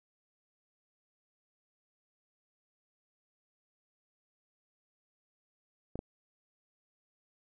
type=clicks; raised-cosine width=2 ms; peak=-25 / -24 dBFS; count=2; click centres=5.956 / 5.991 s; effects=none